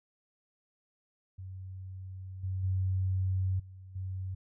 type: tone with level steps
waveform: sine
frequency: 94 Hz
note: F#2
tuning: 28 cents sharp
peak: -40 / -31 / -27 / -46 / -34 dBFS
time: 1.38-4.35 s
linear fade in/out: 10 ms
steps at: 2.43 / 2.63 / 3.59 / 3.95 s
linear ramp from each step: 10 ms
effects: none